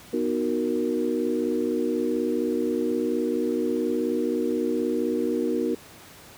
sine chord, B major seventh, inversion none, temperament equal, 246.9 / 311.1 / 370 / 466.2 Hz, B3 / D#4 / F#4 / A#4, 0 / 0 / 0 / 0 cents, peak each -28 dBFS, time 0.13-5.75 s, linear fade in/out 5 ms, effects pink hiss -47 dBFS RMS until 6.37 s + high-pass 80 Hz 12 dB/octave

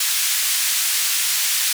white band-pass noise, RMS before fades -20 dBFS, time 0-1.73 s, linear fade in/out 5 ms, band 1900 to 12000 Hz, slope 12 dB/octave, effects none

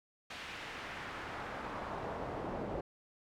brown noise with band-pass filter sweep, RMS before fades -42 dBFS, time 0.3-2.81 s, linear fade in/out 5 ms, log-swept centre 2900 to 550 Hz, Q 1.1, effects none

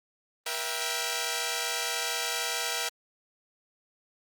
5% pulse chord, E diminished, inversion second, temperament equal with one note detuned, 477.3 / 659.3 / 784 Hz, Bb4 / E5 / G5, +41 / 0 / 0 cents, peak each -22 dBFS, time 0.46-2.89 s, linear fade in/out 5 ms, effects Opus 32 kbps

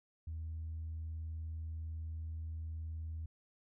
sine tone, 80.3 Hz, E2, 45 cents flat, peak -38 dBFS, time 0.27-3.26 s, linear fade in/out 5 ms, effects tanh soft clip ceiling -36 dBFS

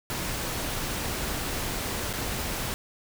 pink noise with dropouts, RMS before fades -31 dBFS, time 0.1-2.74 s, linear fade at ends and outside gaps 0 ms, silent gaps 2.129-2.136 s, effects none

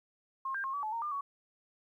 sine tone with pitch steps, 1070 / 1592 / 1074 / 1143 / 862 / 923 / 1199 / 1121 Hz, C6 / G6 / C6 / D6 / A5 / A#5 / D6 / C#6, +38 / +26 / +45 / -47 / -36 / -17 / +36 / +19 cents, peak -33 dBFS, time 0.45-1.21 s, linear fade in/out 5 ms, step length 95 ms, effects 12-bit

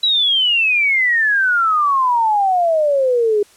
sine exponential sweep, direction down, 3951 to 405.1 Hz, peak -12 dBFS, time 0.03-3.43 s, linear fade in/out 5 ms, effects white hiss -49 dBFS RMS until 3.56 s + low-pass 10000 Hz 12 dB/octave

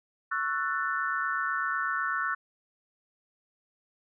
sine chord, F# minor seventh, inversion second, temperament just, 1110 / 1332 / 1480 / 1776 Hz, C#6 / E6 / F#6 / A6, +2 / +18 / 0 / +16 cents, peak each -34 / -32 / -31 / -35 dBFS, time 0.31-2.35 s, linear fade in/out 10 ms, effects none

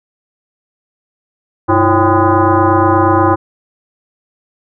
sine tone with frequency modulation, 348.7 Hz, F4, 3 cents flat, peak -7 dBFS, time 1.68-3.36 s, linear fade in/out 20 ms, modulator 223 Hz, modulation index 4, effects none

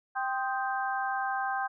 harmonic tone with a mistuned harmonic, 261.6 Hz, C4, in tune, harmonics 3 / 4 / 5 / 6, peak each -31 / -36 / -38 / -34 dBFS, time 0.15-1.68 s, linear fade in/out 20 ms, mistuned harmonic 5, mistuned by -76 cents, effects none

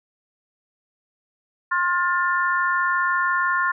harmonic tone, 354.2 Hz, F4, 24 cents sharp, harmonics 3 / 4 / 5, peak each -22 / -23 / -24 dBFS, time 1.71-3.72 s, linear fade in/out 10 ms, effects none

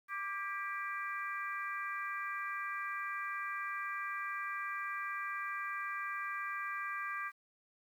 harmonic tone with a mistuned harmonic, 392 Hz, G4, in tune, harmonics 3 / 4 / 5 / 6, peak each -40 / -42 / -44 / -46 dBFS, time 0.08-7.32 s, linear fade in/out 50 ms, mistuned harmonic 4, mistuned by +43 cents, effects 11-bit

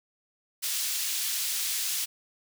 pink high-pass noise, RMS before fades -30 dBFS, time 0.62-2.06 s, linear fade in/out 20 ms, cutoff 3800 Hz, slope 12 dB/octave, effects none

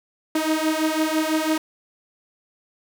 sawtooth beating tone pair, 311.1 / 317.1 Hz, D#4 / D#4, 0 / +33 cents, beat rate 6 Hz, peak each -19 dBFS, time 0.35-1.58 s, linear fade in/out 5 ms, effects 8-bit

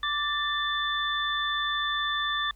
sine tone cluster, 1172 / 1771 / 3524 Hz, D6 / A6 / A7, -4 / +11 / +2 cents, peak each -30 dBFS, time 0.03-2.51 s, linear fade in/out 2 ms, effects added 50 Hz sine -50 dBFS peak until 2.55 s + pink hiss -64 dBFS RMS until 2.55 s

